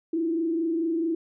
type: tone with frequency modulation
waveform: sine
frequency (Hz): 329.6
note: E4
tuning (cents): 0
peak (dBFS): -23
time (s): 0.13-1.15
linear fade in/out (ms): 5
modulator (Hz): 24.6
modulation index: 0.6
effects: none